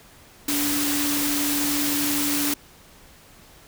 sine tone in noise, 290 Hz, D4, 22 cents flat, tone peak -25 dBFS, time 0.48-2.54 s, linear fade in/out 5 ms, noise white, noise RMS -25 dBFS, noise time 0.48-2.54 s, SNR -3 dB, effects pink hiss -50 dBFS RMS until 3.67 s

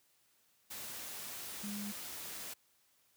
sine tone in noise, 205.3 Hz, G#3, 20 cents flat, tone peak -40 dBFS, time 1.63-1.92 s, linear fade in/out 10 ms, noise white, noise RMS -45 dBFS, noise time 0.7-2.54 s, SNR +2 dB, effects white hiss -72 dBFS RMS until 3.16 s + high-pass 60 Hz 12 dB/octave

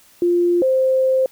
sine tone pair in turn, 349.2 / 523.2 Hz, F4 / C5, 0 / 0 cents, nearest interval perfect fifth, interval 700 cents, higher second, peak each -13 dBFS, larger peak neither, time 0.22-0.62 / 0.62-1.26 s, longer second, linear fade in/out 2 ms, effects white hiss -51 dBFS RMS until 1.31 s

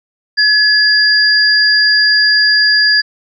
sine tone pair together, 1700 / 4808 Hz, G#6 / D8, +40 / +40 cents, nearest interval octave + tritone, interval 1800 cents, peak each -10 dBFS, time 0.37-3.02 s, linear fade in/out 20 ms, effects none

